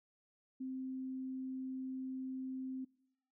sine tone, 261 Hz, C4, 4 cents flat, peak -39 dBFS, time 0.6-2.85 s, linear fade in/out 10 ms, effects noise-tail reverb RT60 0.8 s tail -24 dB re dry

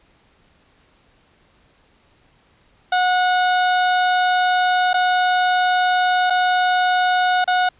30% pulse tone with dropouts, 730 Hz, F#5, 24 cents flat, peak -12 dBFS, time 2.92-7.69 s, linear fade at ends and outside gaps 5 ms, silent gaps 4.932-4.941 / 6.3-6.304 / 7.443-7.476 s, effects pink hiss -57 dBFS RMS until 7.79 s + resampled to 8000 Hz

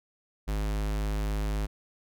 square tone, 51.9 Hz, G#1, in tune, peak -28 dBFS, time 0.47-1.67 s, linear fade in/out 20 ms, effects none

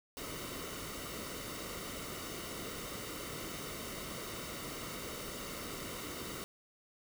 pink noise with comb filter, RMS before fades -43 dBFS, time 0.17-6.44 s, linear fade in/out 0 ms, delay 1.2 ms, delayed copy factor -0.6, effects none

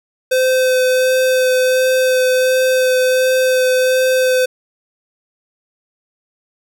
square tone with vibrato, 513 Hz, C5, 34 cents flat, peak -12 dBFS, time 0.31-4.46 s, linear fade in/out 10 ms, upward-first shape sine, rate 1.4 Hz, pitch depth 10 cents each way, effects none

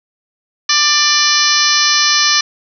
harmonic tone with a mistuned harmonic, 592 Hz, D5, 14 cents sharp, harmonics 2 / 3 / 4 / 5 / 6 / 7 / 8 / 9 / 10, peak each -19 / -18 / -21 / -21 / -22 / -17 / -20 / -16 / -17 dBFS, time 0.69-2.41 s, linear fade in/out 5 ms, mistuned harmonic 6, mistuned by -17 cents, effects none

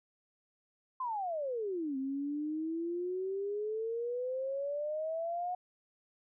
sine exponential two-way sweep, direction down then up, 1057 to 263.5 to 729 Hz, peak -33 dBFS, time 1-5.55 s, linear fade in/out 5 ms, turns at 1.97 s, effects none

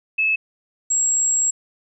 sine tone pair in turn, 2600 / 7618 Hz, E7 / A#8, -24 / +37 cents, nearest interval octave + perfect fifth, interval 1861 cents, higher second, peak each -16 dBFS, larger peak neither, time 0.18-0.36 / 0.9-1.51 s, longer second, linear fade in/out 10 ms, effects none

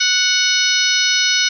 harmonic tone with a mistuned harmonic, 740 Hz, F#5, in tune, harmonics 2 / 3 / 4 / 5 / 6 / 7 / 8, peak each -21 / -21 / -21 / -21 / -21 / -21 / -21 dBFS, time 0-1.49 s, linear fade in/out 10 ms, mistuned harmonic 6, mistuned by -66 cents, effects none

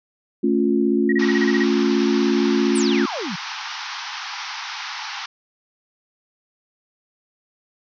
sine chord, A augmented, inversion none, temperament equal with one note detuned, 220 / 277.2 / 352.7 Hz, A3 / C#4 / E#4, 0 / 0 / +17 cents, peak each -20 dBFS, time 0.43-3.06 s, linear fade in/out 10 ms
sine tone bursts, 1900 Hz, A#6, 33 cents sharp, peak -21 dBFS, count 9, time 1.09-1.636 s, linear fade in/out 5 ms, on 34 ms, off 30 ms
pink band-pass noise, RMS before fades -31 dBFS, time 1.19-5.26 s, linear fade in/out 5 ms, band 790 to 5900 Hz, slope 96 dB/octave
sine exponential sweep, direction down, 9956 to 155.4 Hz, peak -26 dBFS, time 2.75-3.36 s, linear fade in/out 10 ms
effects none

